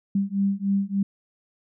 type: beating tone pair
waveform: sine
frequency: 196 / 199.4 Hz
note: G3 / G3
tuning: 0 / +30 cents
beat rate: 3.4 Hz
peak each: -24 / -24 dBFS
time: 0.15-1.03 s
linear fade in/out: 5 ms
effects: none